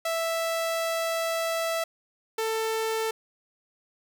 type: tone pair in turn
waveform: sawtooth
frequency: 659.3 / 444.4 Hz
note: E5 / A4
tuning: 0 / +17 cents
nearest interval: perfect fifth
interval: 683 cents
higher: first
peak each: -22 dBFS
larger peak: neither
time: 0.05-1.84 / 2.38-3.11 s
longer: first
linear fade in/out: 5 ms
effects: none